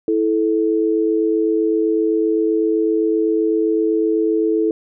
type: tone pair together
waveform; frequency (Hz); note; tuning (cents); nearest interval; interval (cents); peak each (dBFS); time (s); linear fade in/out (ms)
sine; 327.6 / 435.4; E4 / A4; -11 / -18; perfect fourth; 493; -17; 0.08-4.71; 2
effects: none